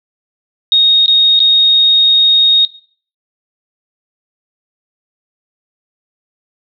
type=tone with dropouts; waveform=sine; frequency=3729 Hz; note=A#7; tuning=in tune; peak=-5 dBFS; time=0.72-2.65 s; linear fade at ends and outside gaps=1 ms; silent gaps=1.06-1.08 / 1.392-1.402 s; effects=noise-tail reverb RT60 0.5 s tail -20 dB re dry